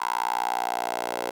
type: tone with high-pass filter sweep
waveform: 10% pulse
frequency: 59.7 Hz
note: A#1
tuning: 42 cents sharp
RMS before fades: -28 dBFS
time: 0-1.31 s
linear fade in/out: 10 ms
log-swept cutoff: 1000 to 550 Hz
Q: 5.7
effects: none